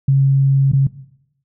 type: tone with dropouts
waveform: sine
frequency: 136.5 Hz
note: C#3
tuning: 26 cents flat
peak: -9 dBFS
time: 0.08-0.87 s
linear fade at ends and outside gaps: 5 ms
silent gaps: 0.718-0.732 s
effects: noise-tail reverb RT60 0.8 s tail -17 dB re dry